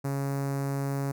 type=tone with notch filter; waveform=sawtooth; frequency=138.59 Hz; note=C#3; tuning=in tune; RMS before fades=-30 dBFS; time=0.04-1.12 s; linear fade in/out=10 ms; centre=3200 Hz; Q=0.53; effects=none